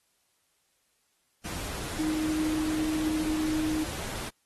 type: tone in noise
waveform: sine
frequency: 311.1 Hz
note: D#4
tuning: in tune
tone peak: -26 dBFS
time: 1.98-3.85 s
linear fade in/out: 20 ms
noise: pink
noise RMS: -37 dBFS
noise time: 1.44-4.3 s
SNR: +8 dB
effects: white hiss -72 dBFS RMS until 4.45 s + AAC 32 kbps